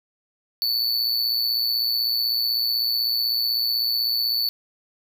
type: tone with amplitude modulation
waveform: square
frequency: 4476 Hz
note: C#8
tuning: 16 cents sharp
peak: -18 dBFS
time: 0.62-4.49 s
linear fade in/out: 0 ms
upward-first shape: sine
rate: 116 Hz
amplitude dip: 65%
effects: none